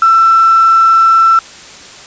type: tone with quantisation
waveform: sine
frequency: 1338 Hz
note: E6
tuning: 25 cents sharp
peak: -4 dBFS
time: 0.02-1.39 s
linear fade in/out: 2 ms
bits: 4
effects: white hiss -33 dBFS RMS until 2.06 s + resampled to 16000 Hz